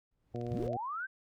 brown noise with exponential growth, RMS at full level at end -42 dBFS, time 0.11-0.67 s, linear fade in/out 5 ms, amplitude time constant 120 ms
harmonic tone, 119.6 Hz, A#2, 45 cents sharp, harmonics 1 / 2 / 3 / 4 / 5 / 6, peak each -39 / -42 / -42 / -43 / -47 / -47 dBFS, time 0.34-0.77 s, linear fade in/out 5 ms
click train, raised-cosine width 0.2 ms, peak -37 dBFS, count 8, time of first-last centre 0.36-0.732 s, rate 18.8 Hz
sine linear sweep, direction up, 49.4 to 1598 Hz, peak -35 dBFS, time 0.5-1.07 s, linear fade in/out 20 ms
effects none

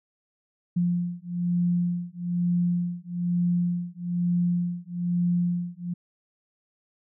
sine beating tone pair, 174.7 / 175.8 Hz, F3 / F3, +1 / +12 cents, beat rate 1.1 Hz, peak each -26 / -26 dBFS, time 0.76-5.94 s, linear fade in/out 10 ms, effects none

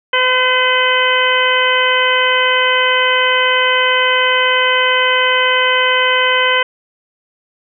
harmonic tone, 509 Hz, C5, 48 cents flat, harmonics 1 / 2 / 3 / 4 / 5 / 6, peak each -18 / -17 / -17 / -17 / -21 / -17 dBFS, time 0.13-6.63 s, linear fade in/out 5 ms, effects none

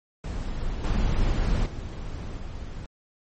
brown noise with level steps, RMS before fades -30 / -23 / -33 / -35 dBFS, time 0.24-2.86 s, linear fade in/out 2 ms, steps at 0.84 / 1.66 / 2.37 s, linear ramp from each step 2 ms, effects MP3 32 kbps

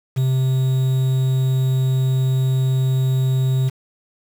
triangle tone with quantisation, 130.81 Hz, C3, in tune, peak -13 dBFS, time 0.16-3.7 s, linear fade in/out 20 ms, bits 6, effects none

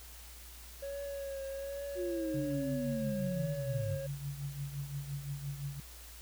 triangle tone with vibrato, 553 Hz, C#5, 4 cents flat, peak -36 dBFS, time 0.82-4.07 s, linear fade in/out 10 ms, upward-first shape triangle, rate 1.2 Hz, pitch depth 38 cents each way
sine linear sweep, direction down, 364.2 to 90.4 Hz, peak -34 dBFS, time 1.95-3.98 s, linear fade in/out 50 ms
sine tone with tremolo, 141 Hz, C#3, 30 cents sharp, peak -34 dBFS, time 2.34-5.8 s, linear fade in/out 2 ms, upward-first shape triangle, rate 5.8 Hz, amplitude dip 75%
effects added 59 Hz sine -51 dBFS peak until 6.21 s + white hiss -53 dBFS RMS until 6.21 s

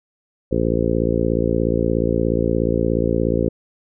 harmonic tone, 56.9 Hz, A#1, 41 cents flat, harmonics 1 / 2 / 3 / 4 / 5 / 6 / 7 / 8 / 9, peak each -25 / -25 / -25 / -25 / -25 / -25 / -25 / -25 / -25 dBFS, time 0.51-3.49 s, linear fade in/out 10 ms, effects none

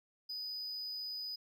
triangle tone, 4978 Hz, D#8, in tune, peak -38 dBFS, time 0.29-1.36 s, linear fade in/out 10 ms, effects none

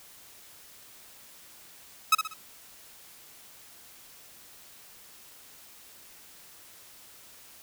sawtooth tone with echo, 1281 Hz, E6, 50 cents flat, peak -13 dBFS, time 2.12-2.15 s, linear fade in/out 5 ms, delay 63 ms, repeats 3, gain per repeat -8 dB, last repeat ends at 2.339 s, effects white hiss -52 dBFS RMS until 7.62 s

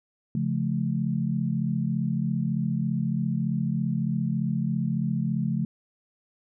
sine chord, Db augmented, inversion none, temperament just, 138.59 / 173.24 / 216.5 Hz, Db3 / F3 / A3, 0 / -14 / -28 cents, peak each -28 dBFS, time 0.35-5.65 s, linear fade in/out 2 ms, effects none

